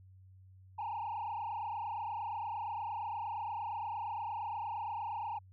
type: tone with frequency modulation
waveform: sine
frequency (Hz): 878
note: A5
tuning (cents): -4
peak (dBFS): -34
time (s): 0.78-5.39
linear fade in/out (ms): 10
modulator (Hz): 28.6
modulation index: 2.4
effects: tanh soft clip ceiling -34 dBFS + added 94 Hz sine -55 dBFS peak until 5.52 s